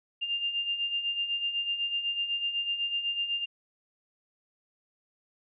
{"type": "beating tone pair", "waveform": "sine", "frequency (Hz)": [2794, 2802], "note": ["F7", "F7"], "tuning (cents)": [0, 5], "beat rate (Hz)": 8, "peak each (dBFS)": [-36, -29], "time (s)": [0.21, 3.46], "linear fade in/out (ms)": 20, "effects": []}